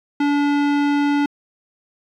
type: tone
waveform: square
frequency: 287.9 Hz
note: D4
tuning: 34 cents flat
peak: -16 dBFS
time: 0.2-1.26 s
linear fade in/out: 5 ms
effects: low-pass 3000 Hz 12 dB/octave + 9-bit